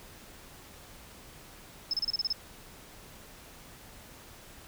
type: tone bursts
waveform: triangle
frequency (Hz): 5220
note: E8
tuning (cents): -18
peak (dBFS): -23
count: 8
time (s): 1.91-2.327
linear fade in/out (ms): 2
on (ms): 25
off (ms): 31
effects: tanh soft clip ceiling -25 dBFS + pink hiss -51 dBFS RMS until 4.67 s